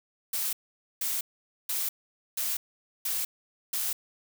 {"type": "noise bursts", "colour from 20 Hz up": "blue", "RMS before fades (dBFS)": -30, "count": 6, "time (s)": [0.33, 3.93], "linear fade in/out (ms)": 5, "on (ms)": 200, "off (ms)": 480, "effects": []}